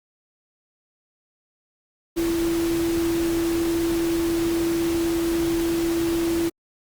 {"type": "tone in noise", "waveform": "sine", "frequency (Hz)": 335, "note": "E4", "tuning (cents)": 28, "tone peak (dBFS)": -20, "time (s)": [2.16, 6.5], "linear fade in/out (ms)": 20, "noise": "pink", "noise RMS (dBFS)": -32, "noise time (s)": [2.16, 6.5], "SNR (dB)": 9, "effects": ["Opus 48 kbps"]}